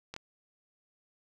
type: clicks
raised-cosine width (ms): 0.2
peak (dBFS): -23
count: 2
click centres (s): 0.14 / 0.164
effects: none